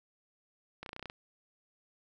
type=clicks; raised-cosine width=0.3 ms; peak=-26 dBFS; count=9; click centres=0.83 / 0.862 / 0.892 / 0.931 / 0.964 / 0.995 / 1.027 / 1.057 / 1.099 s; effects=none